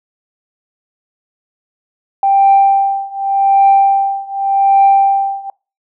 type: tone with tremolo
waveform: sine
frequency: 787 Hz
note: G5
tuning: 7 cents sharp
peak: -3 dBFS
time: 2.23-5.5 s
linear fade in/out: 2 ms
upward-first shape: triangle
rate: 0.86 Hz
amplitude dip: 95%
effects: noise-tail reverb RT60 0.3 s tail -25 dB re dry + tanh soft clip ceiling -1 dBFS